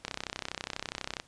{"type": "click train", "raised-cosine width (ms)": 0.2, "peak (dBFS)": -16, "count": 38, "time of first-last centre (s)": [0.05, 1.199], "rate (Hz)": 32.2, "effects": ["pink hiss -60 dBFS RMS until 1.27 s", "resampled to 22050 Hz"]}